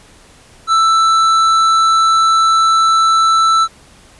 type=tone with tanh clipping; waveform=triangle; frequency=1325 Hz; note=E6; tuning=9 cents sharp; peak=-10 dBFS; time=0.67-3.68 s; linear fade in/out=50 ms; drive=15 dB; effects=pink hiss -44 dBFS RMS until 4.19 s + resampled to 24000 Hz